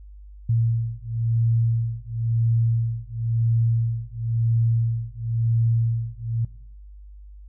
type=beating tone pair; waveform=sine; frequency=114.4 / 115.37 Hz; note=A#2 / A#2; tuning=-32 / -17 cents; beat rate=0.97 Hz; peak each=-23 dBFS; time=0.49-6.45 s; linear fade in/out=5 ms; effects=noise-tail reverb RT60 0.6 s tail -18 dB re dry + added 50 Hz sine -40 dBFS peak until 7.48 s